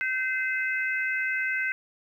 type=harmonic tone; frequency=515 Hz; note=C5; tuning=28 cents flat; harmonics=3 / 4 / 5; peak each=-28 / -29 / -34 dBFS; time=0.01-1.72 s; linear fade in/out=0 ms; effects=10-bit